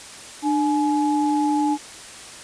sine tone pair together, 298.2 / 845.7 Hz, D4 / G#5, +27 / +31 cents, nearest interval octave + tritone, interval 1804 cents, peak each -19 / -22 dBFS, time 0.42-1.78 s, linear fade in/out 50 ms, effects white hiss -39 dBFS RMS until 2.43 s + resampled to 22050 Hz

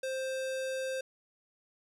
square tone with low-pass filter, 525 Hz, C5, 6 cents sharp, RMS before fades -35 dBFS, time 0.03-1.01 s, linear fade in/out 5 ms, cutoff 10000 Hz, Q 0.82, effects 11-bit

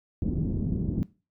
white low-pass noise, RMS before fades -28 dBFS, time 0.22-1.03 s, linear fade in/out 0 ms, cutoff 260 Hz, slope 24 dB/octave, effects noise-tail reverb RT60 0.3 s tail -19 dB re dry

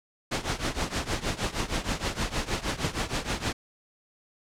pink noise with tremolo, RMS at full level -26 dBFS, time 0.31-3.53 s, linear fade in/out 10 ms, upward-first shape triangle, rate 6.4 Hz, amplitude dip 90%, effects low-pass 7000 Hz 12 dB/octave

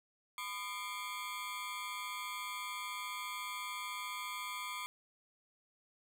20% pulse ring-modulated tone, 1115 Hz, C#6, 10 cents sharp, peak -32 dBFS, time 0.38-4.86 s, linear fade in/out 0 ms, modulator 107 Hz, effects none

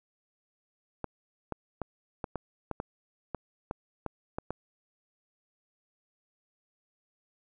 clicks, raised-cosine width 1 ms, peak -19 dBFS, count 12, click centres 1.043 / 1.523 / 1.817 / 2.242 / 2.357 / 2.713 / 2.801 / 3.347 / 3.711 / 4.063 / 4.385 / 4.506 s, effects none

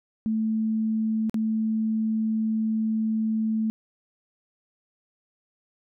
sine tone with dropouts, 220 Hz, A3, in tune, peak -22 dBFS, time 0.26-3.7 s, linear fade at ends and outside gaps 0 ms, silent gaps 1.296-1.343 s, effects none

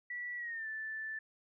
sine tone with pitch glide, 1951 to 1758.3 Hz, B6 to A6, -22 to -2 cents, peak -38 dBFS, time 0.1-1.19 s, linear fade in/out 5 ms, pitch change -180 cents, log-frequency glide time 0.37-0.67 s, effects none

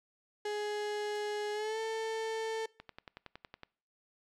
35% pulse tone with pitch glide, 417.7 to 445.1 Hz, G#4 to A4, +10 to +20 cents, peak -32 dBFS, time 0.45-2.66 s, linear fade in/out 5 ms, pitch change +110 cents, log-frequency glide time 1.53-1.79 s
violet noise with exponential decay, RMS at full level -44 dBFS, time 1.15-1.29 s, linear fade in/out 2 ms, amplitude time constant 30 ms
click train, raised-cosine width 0.3 ms, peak -30 dBFS, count 10, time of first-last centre 2.8-3.633 s, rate 10.8 Hz
effects noise-tail reverb RT60 0.5 s tail -24 dB re dry + low-pass 7000 Hz 12 dB/octave

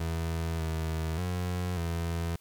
30% pulse tone with pitch steps, 82.4 / 80.4 / 89.8 / 84 Hz, E2 / E2 / F2 / E2, 0 / -43 / +49 / +33 cents, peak -27 dBFS, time 0-2.36 s, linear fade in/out 5 ms, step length 590 ms, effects white hiss -63 dBFS RMS until 2.4 s

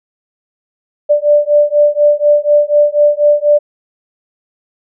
sine beating tone pair, 587.3 / 591.4 Hz, D5 / D5, 0 / +12 cents, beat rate 4.1 Hz, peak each -10 dBFS, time 1.09-3.59 s, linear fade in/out 20 ms, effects none

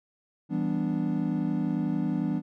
triangle chord, E minor seventh, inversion none, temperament equal, 164.81 / 196 / 246.9 / 293.7 Hz, E3 / G3 / B3 / D4, 0 / 0 / 0 / 0 cents, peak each -29 dBFS, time 0.49-2.42 s, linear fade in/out 50 ms, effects none

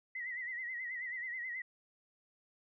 sine tone with vibrato, 1975.5 Hz, B6, in tune, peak -38 dBFS, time 0.15-1.62 s, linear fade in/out 5 ms, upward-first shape sine, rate 9.3 Hz, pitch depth 85 cents each way, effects none

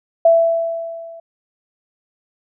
sine tone with level ramp, 665 Hz, E5, 15 cents sharp, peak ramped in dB -6 to -34 dBFS, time 0.25-1.2 s, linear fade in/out 5 ms, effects none

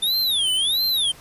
square tone with vibrato, 3530 Hz, A7, 5 cents sharp, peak -19 dBFS, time 0.02-1.12 s, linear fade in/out 10 ms, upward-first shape sine, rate 1.5 Hz, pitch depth 280 cents each way, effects pink hiss -46 dBFS RMS until 1.2 s + resampled to 32000 Hz

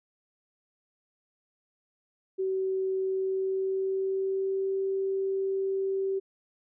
sine tone with pitch glide, 380.2 to 386.8 Hz, F#4 to G4, +47 to -23 cents, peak -26 dBFS, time 2.38-6.2 s, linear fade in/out 20 ms, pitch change +30 cents, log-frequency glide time 2.98-4.76 s, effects none

